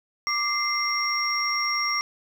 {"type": "tone cluster", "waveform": "sine", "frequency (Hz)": [1179, 2087, 5570], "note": ["D6", "C7", "F8"], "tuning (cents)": [6, -5, -5], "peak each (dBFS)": -27, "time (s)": [0.27, 2.01], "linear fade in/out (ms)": 0, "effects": ["8-bit"]}